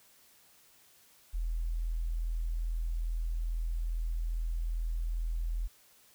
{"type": "tone", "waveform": "sine", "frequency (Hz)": 41.2, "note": "E1", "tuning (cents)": 0, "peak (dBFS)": -30, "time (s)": [1.33, 5.68], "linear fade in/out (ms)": 20, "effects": ["white hiss -62 dBFS RMS until 6.14 s"]}